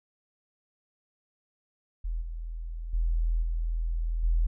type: tone with level steps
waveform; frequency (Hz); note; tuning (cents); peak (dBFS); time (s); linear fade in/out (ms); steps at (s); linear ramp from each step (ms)
sine; 41.2; E1; 0; -28 / -33 / -23 / -26 / -21; 2.04-4.47; 10; 2.21 / 2.93 / 3.42 / 4.23; 10
effects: none

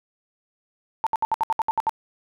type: tone bursts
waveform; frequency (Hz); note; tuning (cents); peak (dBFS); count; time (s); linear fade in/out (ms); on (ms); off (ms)
sine; 893; A5; +25; -18; 10; 1.04-1.894; 0; 26; 66
effects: none

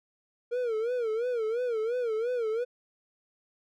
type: tone with vibrato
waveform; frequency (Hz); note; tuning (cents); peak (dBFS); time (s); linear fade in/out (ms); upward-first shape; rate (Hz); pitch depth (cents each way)
triangle; 466.2; A#4; 0; -25; 0.51-2.65; 20; sine; 2.9; 130
effects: none

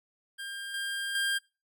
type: tone with level steps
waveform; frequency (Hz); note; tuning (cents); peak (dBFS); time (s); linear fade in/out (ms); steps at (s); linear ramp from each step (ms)
25% pulse; 1601; G6; +36; -33 / -28 / -23; 0.38-1.39; 20; 0.74 / 1.15; 2
effects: noise-tail reverb RT60 0.3 s tail -24 dB re dry

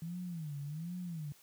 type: tone with vibrato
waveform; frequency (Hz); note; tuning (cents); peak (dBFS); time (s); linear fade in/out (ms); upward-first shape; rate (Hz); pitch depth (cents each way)
sine; 160; D#3; +49; -38; 0.02-1.32; 0; sine; 1.3; 210
effects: white hiss -63 dBFS RMS until 1.42 s + high-pass 80 Hz 12 dB/octave

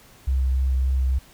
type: tone with vibrato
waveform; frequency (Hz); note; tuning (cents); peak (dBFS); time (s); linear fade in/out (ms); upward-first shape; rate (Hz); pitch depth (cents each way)
sine; 65.4; C2; 0; -18; 0.27-1.19; 10; triangle; 3.5; 19
effects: pink hiss -51 dBFS RMS until 1.33 s

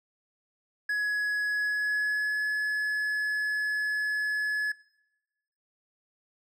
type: tone with pitch glide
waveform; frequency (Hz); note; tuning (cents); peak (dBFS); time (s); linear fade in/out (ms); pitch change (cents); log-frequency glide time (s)
triangle; 1682 to 1704.5; G#6 to G#6; +22 to +45; -24; 0.89-4.72; 5; +23; 1.46-2.47
effects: noise-tail reverb RT60 1.0 s tail -22 dB re dry

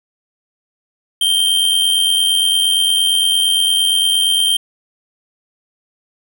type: tone with amplitude modulation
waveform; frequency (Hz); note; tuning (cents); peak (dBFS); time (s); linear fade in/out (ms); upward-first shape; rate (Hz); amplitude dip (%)
square; 3156; G7; +11; -10; 1.21-4.57; 5; sine; 88.7; 55
effects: none

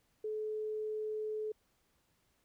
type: tone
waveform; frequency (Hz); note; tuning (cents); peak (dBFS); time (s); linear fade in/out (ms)
sine; 430.1; A4; -39; -35; 0.24-1.52; 5
effects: pink hiss -75 dBFS RMS until 2.44 s

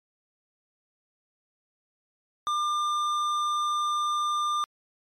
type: tone with tanh clipping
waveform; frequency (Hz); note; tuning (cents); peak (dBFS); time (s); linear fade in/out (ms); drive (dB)
sine; 1198; D6; +34; -26; 2.47-4.64; 0; 12
effects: MP3 64 kbps

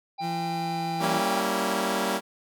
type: harmonic tone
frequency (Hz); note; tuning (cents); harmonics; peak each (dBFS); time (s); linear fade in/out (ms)
796; G5; +26; 1 / 3 / 5 / 6; -29 / -45 / -45 / -45; 0.18-1.41; 20
type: tone with pitch glide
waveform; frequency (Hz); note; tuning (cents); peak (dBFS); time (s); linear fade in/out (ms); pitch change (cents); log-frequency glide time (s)
30% pulse; 169.9 to 167.85; F3 to E3; -47 to +32; -28; 0.2-1.22; 50; -21; 0.39-0.98
type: chord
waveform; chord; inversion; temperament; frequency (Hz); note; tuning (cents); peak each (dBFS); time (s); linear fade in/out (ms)
10% pulse; G diminished seventh; none; equal with one note detuned; 194.31 / 233.1 / 277.2 / 329.6; G3 / Bb3 / Db4 / Fb4; -15 / 0 / 0 / 0; -20 / -21 / -24 / -25; 0.99-2.21; 50
effects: none

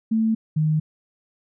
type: tone pair in turn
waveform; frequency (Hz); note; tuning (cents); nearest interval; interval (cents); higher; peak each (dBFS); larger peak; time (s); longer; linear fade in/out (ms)
sine; 222.1 / 154.87; A3 / D#3; +16 / -8; tritone; 624; first; -17; neither; 0.11-0.35 / 0.56-0.8; neither; 10
effects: none

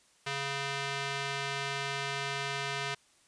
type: tone with band-pass filter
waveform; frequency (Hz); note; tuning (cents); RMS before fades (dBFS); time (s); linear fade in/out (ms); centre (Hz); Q
square; 139.2; C#3; +8; -35; 0.26-2.95; 10; 2600; 0.77
effects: white hiss -65 dBFS RMS until 3.27 s + resampled to 22050 Hz

